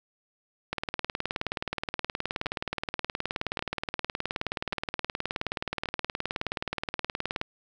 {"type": "two click trains", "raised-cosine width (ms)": 0.3, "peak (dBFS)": [-15, -13], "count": [4, 128], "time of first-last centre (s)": [[2.46, 5.858], [0.73, 7.414]], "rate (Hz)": [0.883, 19], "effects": []}